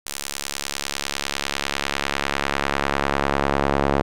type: tone with band-pass filter sweep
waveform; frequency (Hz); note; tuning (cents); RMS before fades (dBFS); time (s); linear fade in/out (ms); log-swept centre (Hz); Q
sawtooth; 70; C#2; +18; -24; 0.06-4.02; 5; 9000 to 680; 0.73
effects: none